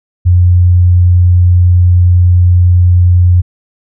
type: tone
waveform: sine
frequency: 89 Hz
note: F2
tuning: 33 cents sharp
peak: -3 dBFS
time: 0.25-3.42 s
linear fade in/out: 20 ms
effects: none